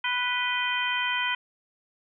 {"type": "harmonic tone with a mistuned harmonic", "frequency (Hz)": 493.9, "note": "B4", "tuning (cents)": 0, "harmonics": [2, 3, 4, 5, 6], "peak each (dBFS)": [-31, -31, -31, -31, -31], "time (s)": [0.04, 1.35], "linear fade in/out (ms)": 5, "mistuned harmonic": 6, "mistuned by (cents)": 84, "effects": []}